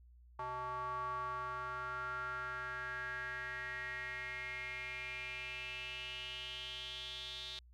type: tone with band-pass filter sweep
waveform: square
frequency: 125.8 Hz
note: B2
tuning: 32 cents sharp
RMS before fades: -43 dBFS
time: 0.39-7.59 s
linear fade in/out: 2 ms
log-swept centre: 1000 to 3700 Hz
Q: 6.8
effects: added 60 Hz sine -58 dBFS peak until 7.73 s